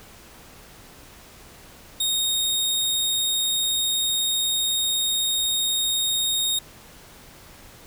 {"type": "tone", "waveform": "sawtooth", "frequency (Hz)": 3716, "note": "A#7", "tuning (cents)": -6, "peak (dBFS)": -18, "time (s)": [2, 6.59], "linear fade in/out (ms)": 5, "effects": ["pink hiss -47 dBFS RMS until 7.86 s"]}